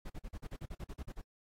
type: noise bursts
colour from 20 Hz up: brown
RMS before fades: -42 dBFS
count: 13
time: 0.05-1.216 s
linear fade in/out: 10 ms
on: 50 ms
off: 43 ms
effects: AAC 48 kbps